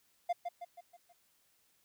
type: tone with echo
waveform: triangle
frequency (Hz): 698.5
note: F5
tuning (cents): 0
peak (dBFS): -27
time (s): 0.29-0.33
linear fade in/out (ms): 10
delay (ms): 160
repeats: 5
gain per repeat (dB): -6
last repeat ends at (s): 1.13
effects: white hiss -72 dBFS RMS until 1.84 s